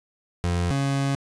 30% pulse tone pair in turn, 87.31 / 138.2 Hz, F2 / C#3, 0 / -5 cents, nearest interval minor sixth, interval 795 cents, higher second, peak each -19 dBFS, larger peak neither, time 0.44-0.71 / 0.71-1.15 s, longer second, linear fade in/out 0 ms, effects resampled to 22050 Hz + 9-bit

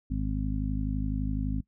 harmonic tone, 51.91 Hz, G#1, in tune, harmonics 1 / 2 / 3 / 4 / 5, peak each -30 / -35 / -36 / -37 / -34 dBFS, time 0.1-1.61 s, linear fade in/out 10 ms, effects noise-tail reverb RT60 0.1 s tail -20 dB re dry

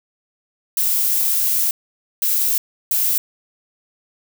violet noise bursts at uneven times, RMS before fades -18 dBFS, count 3, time 0.77-1.71 / 2.22-2.58 / 2.91-3.18 s, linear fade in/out 2 ms, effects none

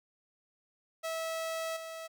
sawtooth tone with level steps, 650 Hz, E5, 24 cents flat, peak -30 / -37 dBFS, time 1.03-2.08 s, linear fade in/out 20 ms, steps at 1.76 s, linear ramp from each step 10 ms, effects none

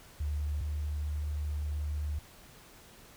sine tone pair in turn, 74 / 74.56 Hz, D2 / D2, +14 / +27 cents, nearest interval unison, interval 13 cents, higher second, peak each -30 / -31 dBFS, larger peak first, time 0.2-0.61 / 0.61-2.19 s, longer second, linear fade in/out 5 ms, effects pink hiss -55 dBFS RMS until 3.16 s

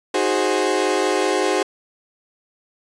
30% pulse chord, Ab dominant seventh, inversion second, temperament equal with one note detuned, 311.1 / 370 / 415.3 / 526.9 Hz, Eb4 / Gb4 / Ab4 / C5, 0 / 0 / 0 / +12 cents, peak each -23 / -19 / -20 / -21 dBFS, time 0.14-1.63 s, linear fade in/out 5 ms, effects resampled to 22050 Hz

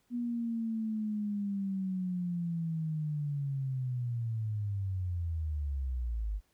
sine linear sweep, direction down, 243.2 to 48.77 Hz, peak -31 dBFS, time 0.1-6.41 s, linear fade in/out 50 ms, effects pink hiss -73 dBFS RMS until 6.53 s

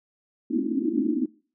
white band-pass noise, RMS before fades -25 dBFS, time 0.5-1.26 s, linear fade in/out 5 ms, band 220 to 340 Hz, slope 96 dB/octave, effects noise-tail reverb RT60 0.4 s tail -22 dB re dry

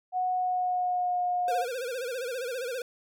sine tone with pitch glide, 735 to 717.4 Hz, F#5 to F5, -12 to +46 cents, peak -25 dBFS, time 0.12-1.66 s, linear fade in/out 50 ms, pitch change -42 cents, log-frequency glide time 0.3-1.21 s
square tone with vibrato, 499.6 Hz, B4, 20 cents sharp, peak -32 dBFS, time 1.48-2.82 s, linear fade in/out 2 ms, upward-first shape sine, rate 15 Hz, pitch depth 120 cents each way
effects none

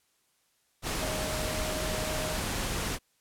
sine tone in noise, 622.3 Hz, D#5, in tune, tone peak -36 dBFS, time 0.98-2.39 s, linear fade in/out 50 ms, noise pink, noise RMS -32 dBFS, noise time 0.82-2.99 s, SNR -7 dB, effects white hiss -71 dBFS RMS until 3.2 s + low-pass 12000 Hz 12 dB/octave

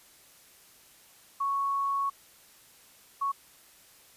sine tone bursts at uneven times, 1108.7 Hz, C#6, in tune, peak -26 dBFS, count 2, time 1.4-2.1 / 3.21-3.32 s, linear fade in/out 10 ms, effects white hiss -57 dBFS RMS until 4.16 s + resampled to 32000 Hz

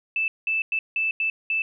sine tone bursts at uneven times, 2637 Hz, E7, in tune, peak -21 dBFS, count 6, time 0.16-0.28 / 0.47-0.62 / 0.72-0.79 / 0.96-1.11 / 1.2-1.3 / 1.5-1.62 s, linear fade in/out 2 ms, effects none

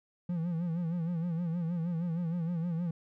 triangle tone with vibrato, 169.5 Hz, E3, 49 cents sharp, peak -28 dBFS, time 0.29-2.91 s, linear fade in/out 5 ms, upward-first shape sine, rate 6.4 Hz, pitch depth 90 cents each way, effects none

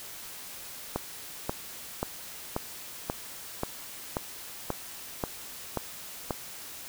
click train, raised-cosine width 1 ms, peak -14 dBFS, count 11, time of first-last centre 0.96-6.308 s, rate 1.87 Hz, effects white hiss -43 dBFS RMS until 6.88 s

